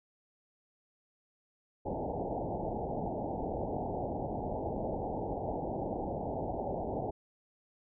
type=low-pass noise; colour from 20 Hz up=white; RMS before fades=-36 dBFS; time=1.85-7.11 s; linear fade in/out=10 ms; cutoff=860 Hz; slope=96 dB/octave; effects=none